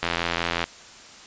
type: click train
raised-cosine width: 0.3 ms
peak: -7 dBFS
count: 53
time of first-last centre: 0.03-0.64 s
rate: 85.2 Hz
effects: white hiss -45 dBFS RMS until 1.26 s + resampled to 16000 Hz